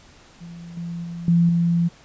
sine tone with level steps, 170.4 Hz, F3, 42 cents flat, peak -35 / -27 / -29 / -13 / -16 dBFS, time 0.4-1.89 s, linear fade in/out 20 ms, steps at 0.77 / 1.04 / 1.28 / 1.49 s, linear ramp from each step 2 ms, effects pink hiss -50 dBFS RMS until 2.04 s + resampled to 16000 Hz

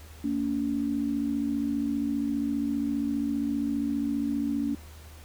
sine tone pair together, 229.4 / 284.4 Hz, A#3 / C#4, -28 / +45 cents, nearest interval major third, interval 373 cents, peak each -30 / -27 dBFS, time 0.24-4.75 s, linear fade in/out 5 ms, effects added 77 Hz sine -45 dBFS peak until 5.24 s + pink hiss -52 dBFS RMS until 5.24 s

